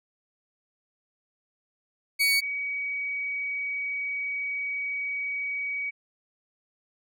30% pulse / sine tone pair in turn, 2249 / 2263 Hz, C#7 / C#7, +24 / +35 cents, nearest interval unison, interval 11 cents, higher second, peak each -18 / -28 dBFS, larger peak first, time 2.19-2.41 / 2.41-5.91 s, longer second, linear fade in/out 20 ms, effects none

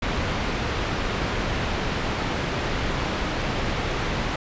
pink low-pass noise, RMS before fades -26 dBFS, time 0.02-4.36 s, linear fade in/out 5 ms, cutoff 3400 Hz, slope 12 dB/octave, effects resampled to 16000 Hz

